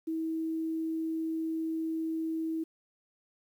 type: tone with quantisation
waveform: sine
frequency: 322.5 Hz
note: E4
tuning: 38 cents flat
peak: -30 dBFS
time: 0.07-2.64 s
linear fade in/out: 10 ms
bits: 10
effects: none